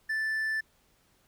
triangle tone, 1760 Hz, A6, in tune, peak -26 dBFS, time 0.09-0.61 s, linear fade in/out 10 ms, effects pink hiss -67 dBFS RMS until 1.27 s

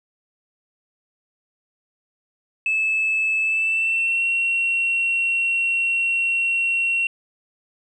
sine tone with pitch glide, 2612 to 2731 Hz, E7 to F7, -17 to -39 cents, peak -17 dBFS, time 2.66-7.07 s, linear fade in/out 2 ms, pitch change +78 cents, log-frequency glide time 3.4-4.25 s, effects tanh soft clip ceiling -14 dBFS

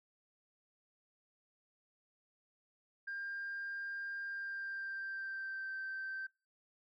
sine tone with pitch glide, 1600 to 1556.2 Hz, G6 to G6, +35 to -13 cents, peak -38 dBFS, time 3.07-6.27 s, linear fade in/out 10 ms, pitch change -48 cents, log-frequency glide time 4.23-5.74 s, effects noise-tail reverb RT60 0.3 s tail -26 dB re dry + tanh soft clip ceiling -36 dBFS

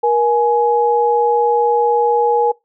sine tone pair together, 474.5 / 838.7 Hz, A#4 / G#5, +31 / +17 cents, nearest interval minor seventh, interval 986 cents, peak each -14 dBFS, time 0.03-2.52 s, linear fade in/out 10 ms, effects noise-tail reverb RT60 0.2 s tail -23 dB re dry

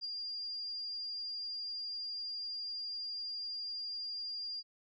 sine tone with ADSR envelope, 4804 Hz, D8, 38 cents sharp, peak -35 dBFS, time 0.01-4.63 s, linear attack 36 ms, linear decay 11 ms, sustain -3 dB, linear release 42 ms, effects none

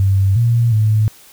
sine tone with pitch steps, 97 / 117.4 / 108 Hz, G2 / A#2 / A2, -18 / +13 / -32 cents, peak -10 dBFS, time 0-1.08 s, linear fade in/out 0 ms, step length 360 ms, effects white hiss -44 dBFS RMS until 1.32 s

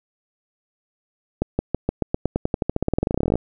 accelerating click train, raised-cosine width 2 ms, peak -6 dBFS, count 30, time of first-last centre 1.42-3.356 s, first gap 170 ms, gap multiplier 0.92, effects none

